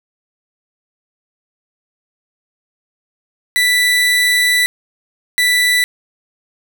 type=tone bursts at uneven times; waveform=30% pulse; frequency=1975.5 Hz; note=B6; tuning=in tune; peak=-8 dBFS; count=2; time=3.56-4.66 / 5.38-5.84 s; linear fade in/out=0 ms; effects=none